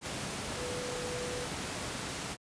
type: tone in noise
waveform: sine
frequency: 493.9 Hz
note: B4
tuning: in tune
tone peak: -38 dBFS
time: 0.55-1.48 s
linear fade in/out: 50 ms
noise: pink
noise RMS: -37 dBFS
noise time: 0.01-2.37 s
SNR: -4 dB
effects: high-pass 80 Hz 12 dB/octave + resampled to 22050 Hz